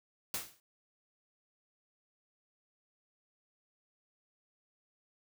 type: noise with exponential decay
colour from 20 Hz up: white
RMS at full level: -33 dBFS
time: 0.34-0.6 s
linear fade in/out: 1 ms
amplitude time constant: 55 ms
effects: none